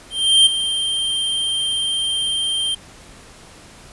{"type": "tone with ADSR envelope", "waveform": "square", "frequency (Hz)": 3159, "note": "G7", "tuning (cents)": 13, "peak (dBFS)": -8, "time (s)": [0.1, 2.75], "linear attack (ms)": 360, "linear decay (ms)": 15, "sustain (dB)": -11, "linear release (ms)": 9, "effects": ["pink hiss -43 dBFS RMS until 3.92 s", "resampled to 24000 Hz"]}